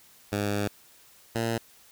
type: tone pair in turn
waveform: 10% pulse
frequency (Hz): 102.3 / 114.83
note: G#2 / A#2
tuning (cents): -26 / -26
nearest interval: major second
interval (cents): 200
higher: second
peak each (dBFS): -18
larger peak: neither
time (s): 0.32-0.68 / 1.35-1.58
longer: first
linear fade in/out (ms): 5
effects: white hiss -56 dBFS RMS until 1.91 s